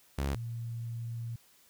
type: tone pair in turn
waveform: sawtooth / sine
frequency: 69.3 / 116.55 Hz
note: C#2 / A#2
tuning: 0 / 0 cents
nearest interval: major sixth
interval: 900 cents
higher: second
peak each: -26 / -35 dBFS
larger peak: first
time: 0.18-0.35 / 0.35-1.36 s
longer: second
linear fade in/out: 5 ms
effects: white hiss -63 dBFS RMS until 1.69 s